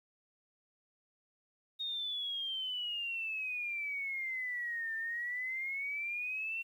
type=exponential two-way sweep; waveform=sine; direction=down then up; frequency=3729 to 1786 to 2727 Hz; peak=-35 dBFS; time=1.79-6.63 s; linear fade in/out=20 ms; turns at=4.95 s; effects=11-bit